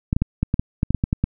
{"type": "clicks", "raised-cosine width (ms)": 5, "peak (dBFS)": -6, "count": 12, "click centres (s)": [0.129, 0.165, 0.22, 0.43, 0.541, 0.595, 0.831, 0.906, 0.947, 1.039, 1.129, 1.24], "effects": []}